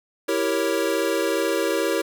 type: chord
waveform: square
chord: E diminished seventh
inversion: none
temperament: equal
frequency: 329.6 / 392 / 466.2 / 554.4 Hz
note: E4 / G4 / Bb4 / Db5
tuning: 0 / 0 / 0 / 0 cents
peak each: -27 dBFS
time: 0.28-2.02 s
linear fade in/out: 10 ms
effects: none